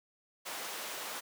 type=high-pass noise; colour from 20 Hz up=pink; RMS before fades=-41 dBFS; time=0.45-1.21 s; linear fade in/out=20 ms; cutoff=550 Hz; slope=12 dB/octave; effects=none